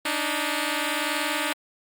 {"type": "tone pair together", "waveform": "5% pulse", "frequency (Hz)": [290.2, 310.8], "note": ["D4", "D#4"], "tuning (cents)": [-21, -2], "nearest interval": "minor second", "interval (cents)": 119, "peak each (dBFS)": -16, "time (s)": [0.05, 1.53], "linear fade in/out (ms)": 5, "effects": ["Opus 48 kbps"]}